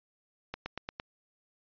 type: accelerating click train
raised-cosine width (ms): 0.3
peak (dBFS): -20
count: 5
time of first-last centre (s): 0.54-0.999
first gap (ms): 120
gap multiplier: 0.97
effects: resampled to 11025 Hz